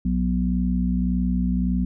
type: harmonic tone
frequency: 61.74 Hz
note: B1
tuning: in tune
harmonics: 1 / 3 / 4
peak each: -24 / -22 / -26 dBFS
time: 0.05-1.85 s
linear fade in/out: 5 ms
effects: none